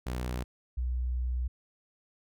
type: tone pair in turn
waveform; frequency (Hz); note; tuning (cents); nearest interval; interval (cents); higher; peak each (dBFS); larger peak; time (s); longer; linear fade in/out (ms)
sawtooth / sine; 61.9 / 61.9; B1 / B1; +5 / +5; unison; 0; neither; -28; neither; 0.06-0.44 / 0.77-1.48; second; 10
effects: none